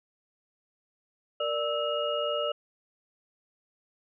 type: tone cluster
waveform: sine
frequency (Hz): 467.1 / 590 / 1309 / 2863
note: A#4 / D5 / E6 / F7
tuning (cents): +3 / +8 / -13 / +42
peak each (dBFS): -35 / -29 / -34 / -34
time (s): 1.4-2.52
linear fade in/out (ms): 5
effects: none